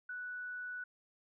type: tone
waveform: sine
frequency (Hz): 1480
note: F#6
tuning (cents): 0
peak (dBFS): -40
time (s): 0.09-0.84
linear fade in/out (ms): 5
effects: none